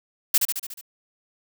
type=noise with echo; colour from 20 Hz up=blue; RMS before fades=-17 dBFS; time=0.34-0.38 s; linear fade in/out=5 ms; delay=72 ms; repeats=6; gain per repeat=-4 dB; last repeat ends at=0.812 s; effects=none

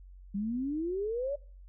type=exponential sweep; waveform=sine; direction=up; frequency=193.6 to 587.3 Hz; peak=-30 dBFS; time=0.34-1.36 s; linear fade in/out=10 ms; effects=noise-tail reverb RT60 0.5 s tail -25 dB re dry + added 46 Hz sine -48 dBFS peak until 1.68 s

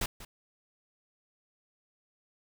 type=noise with echo; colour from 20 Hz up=pink; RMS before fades=-31 dBFS; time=0.01-0.06 s; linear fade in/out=5 ms; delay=190 ms; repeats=1; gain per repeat=-15 dB; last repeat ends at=0.25 s; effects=none

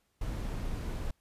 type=noise; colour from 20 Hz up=brown; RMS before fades=-35 dBFS; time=0.21-1.11 s; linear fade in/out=5 ms; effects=pink hiss -75 dBFS RMS until 1.2 s + resampled to 32000 Hz

